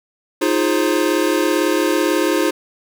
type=chord; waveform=square; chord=F minor seventh; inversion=third; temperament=equal with one note detuned; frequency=311.1 / 349.2 / 415.3 / 530.9 Hz; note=Eb4 / F4 / Ab4 / C5; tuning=0 / 0 / 0 / +25 cents; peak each=-20 / -20 / -23 / -23 dBFS; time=0.41-2.51 s; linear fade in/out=10 ms; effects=none